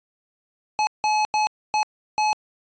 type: tone bursts at uneven times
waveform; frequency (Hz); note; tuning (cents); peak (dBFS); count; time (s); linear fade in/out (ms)
square; 853; G#5; +46; -19; 5; 0.79-0.87 / 1.04-1.25 / 1.34-1.47 / 1.74-1.83 / 2.18-2.33; 0
effects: resampled to 16000 Hz